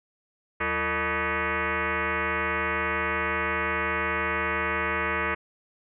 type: tone with frequency modulation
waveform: sine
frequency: 342.2 Hz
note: F4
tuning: 35 cents flat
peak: -24 dBFS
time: 0.6-5.35 s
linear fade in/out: 10 ms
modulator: 265 Hz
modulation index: 7.8
effects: none